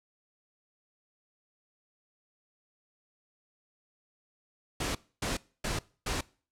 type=noise bursts; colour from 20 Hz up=pink; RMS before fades=-32 dBFS; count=4; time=4.8-6.21 s; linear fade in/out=5 ms; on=150 ms; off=270 ms; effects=noise-tail reverb RT60 0.4 s tail -22 dB re dry + low-pass 9000 Hz 12 dB/octave